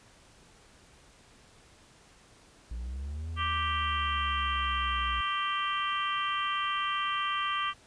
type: exponential two-way sweep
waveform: triangle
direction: up then down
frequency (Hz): 56.1 to 82.41 to 60.7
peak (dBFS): -32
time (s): 2.71-5.21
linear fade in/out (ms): 5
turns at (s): 3.3
type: harmonic tone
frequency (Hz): 392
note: G4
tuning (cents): 0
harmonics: 3 / 4 / 5 / 6 / 7 / 8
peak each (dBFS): -30 / -40 / -38 / -43 / -39 / -36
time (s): 3.36-7.74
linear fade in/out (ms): 50
effects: pink hiss -58 dBFS RMS until 7.86 s + resampled to 22050 Hz